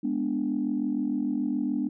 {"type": "chord", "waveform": "sine", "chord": "G# diminished", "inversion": "none", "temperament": "equal", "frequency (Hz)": [207.7, 246.9, 293.7], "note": ["G#3", "B3", "D4"], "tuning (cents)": [0, 0, 0], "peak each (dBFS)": [-31, -28, -28], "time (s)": [0.03, 1.89], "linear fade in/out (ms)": 10, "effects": ["tanh soft clip ceiling -17 dBFS"]}